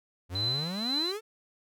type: exponential sweep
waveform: 45% pulse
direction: up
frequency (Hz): 84.4 to 455.8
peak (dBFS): -33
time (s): 0.29-1.21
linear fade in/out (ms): 50
type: tone with tremolo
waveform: sine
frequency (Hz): 4037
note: B7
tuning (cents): +37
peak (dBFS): -26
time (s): 0.35-1.12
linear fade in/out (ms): 5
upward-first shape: triangle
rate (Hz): 2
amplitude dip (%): 85
effects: none